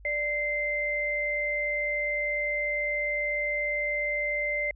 sine tone pair together, 589.2 / 2081 Hz, D5 / C7, +6 / -10 cents, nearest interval octave + minor seventh, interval 2184 cents, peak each -32 / -27 dBFS, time 0.05-4.71 s, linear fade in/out 2 ms, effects added 50 Hz sine -47 dBFS peak until 4.75 s

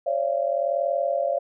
sine tone cluster, 541 / 582 / 682 Hz, C#5 / D5 / F5, -42 / -16 / -41 cents, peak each -26 / -25 / -26 dBFS, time 0.06-1.39 s, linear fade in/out 10 ms, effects none

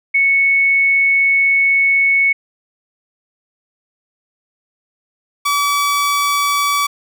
sine / sawtooth tone pair in turn, 2211 / 1145.8 Hz, C#7 / D6, -5 / -43 cents, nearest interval major seventh, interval 1138 cents, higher first, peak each -10 dBFS, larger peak neither, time 0.14-2.33 / 5.45-6.87 s, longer first, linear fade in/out 10 ms, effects none

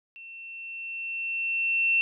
sine tone with level ramp, 2700 Hz, E7, 41 cents sharp, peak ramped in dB -42 to -19 dBFS, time 0.16-2.01 s, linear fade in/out 0 ms, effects none

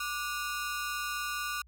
sawtooth ring-modulated tone, 1318.5 Hz, E6, in tune, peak -26 dBFS, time 0-1.62 s, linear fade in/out 5 ms, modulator 138 Hz, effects added 60 Hz sine -55 dBFS peak until 1.67 s

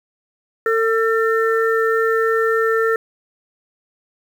harmonic tone, 449.8 Hz, A4, 38 cents sharp, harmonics 1 / 3 / 4, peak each -16 / -21 / -22 dBFS, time 0.66-2.96 s, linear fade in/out 2 ms, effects 7-bit

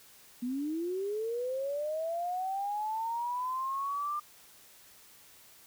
sine linear sweep, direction up, 237.2 to 1200 Hz, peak -31 dBFS, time 0.42-4.2 s, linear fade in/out 10 ms, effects white hiss -57 dBFS RMS until 5.66 s

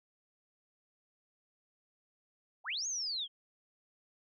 sine linear two-way sweep, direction up then down, 610 to 6645 to 3100 Hz, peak -34 dBFS, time 2.64-3.28 s, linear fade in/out 50 ms, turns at 2.87 s, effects none

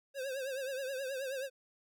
square tone with vibrato, 533 Hz, C5, 32 cents sharp, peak -37 dBFS, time 0.14-1.5 s, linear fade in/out 50 ms, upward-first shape triangle, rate 9.4 Hz, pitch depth 100 cents each way, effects none

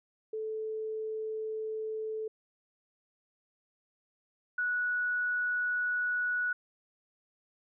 sine tone pair in turn, 436.8 / 1469.2 Hz, A4 / F#6, -13 / -13 cents, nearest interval octave + major sixth, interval 2100 cents, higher second, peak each -33 / -28 dBFS, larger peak second, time 0.33-2.28 / 4.58-6.53 s, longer neither, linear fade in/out 5 ms, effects none

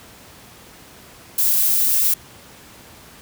violet noise, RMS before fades -17 dBFS, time 1.38-2.14 s, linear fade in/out 5 ms, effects pink hiss -44 dBFS RMS until 3.21 s + high-pass 60 Hz 12 dB/octave

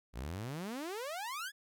sawtooth exponential sweep, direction up, 53.3 to 1743 Hz, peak -35 dBFS, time 0.13-1.52 s, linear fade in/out 50 ms, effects none

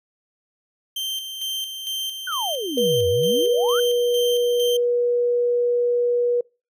40% pulse tone with tremolo, 3136 Hz, G7, in tune, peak -24 dBFS, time 0.96-4.77 s, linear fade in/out 5 ms, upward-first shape square, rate 2.2 Hz, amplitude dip 50%
sine exponential two-way sweep, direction down then up, 1542 to 84.6 to 1542 Hz, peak -25 dBFS, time 2.27-3.8 s, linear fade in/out 5 ms, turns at 3.08 s
sine tone, 483.3 Hz, B4, 38 cents flat, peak -17 dBFS, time 2.77-6.41 s, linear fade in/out 5 ms
effects noise-tail reverb RT60 0.3 s tail -26 dB re dry

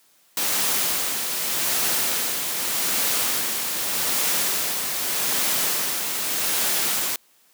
white noise with tremolo, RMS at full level -22 dBFS, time 0.37-7.16 s, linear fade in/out 2 ms, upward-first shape sine, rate 0.83 Hz, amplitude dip 40%, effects white hiss -59 dBFS RMS until 7.53 s + high-pass 150 Hz 12 dB/octave

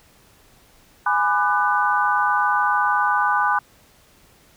sine chord, G# half-diminished seventh, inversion none, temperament just, 830.6 / 996.7 / 1196.1 / 1495.1 Hz, G#5 / B5 / D6 / F#6, 0 / +16 / +31 / +18 cents, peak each -22 dBFS, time 1.06-3.59 s, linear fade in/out 5 ms, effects pink hiss -54 dBFS RMS until 4.56 s

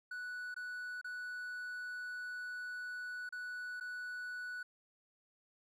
triangle tone with dropouts, 1479 Hz, F#6, 1 cent flat, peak -39 dBFS, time 0.11-4.63 s, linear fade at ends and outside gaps 5 ms, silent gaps 0.543-0.563 / 1.014-1.044 / 3.291-3.324 / 3.8-3.808 s, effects none

